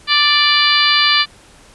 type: harmonic tone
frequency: 587.3 Hz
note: D5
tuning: in tune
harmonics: 2 / 3 / 4 / 5 / 6 / 7 / 8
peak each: -18 / -18 / -18 / -18 / -18 / -18 / -18 dBFS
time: 0.07-1.26 s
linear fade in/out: 50 ms
effects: pink hiss -45 dBFS RMS until 1.74 s + resampled to 24000 Hz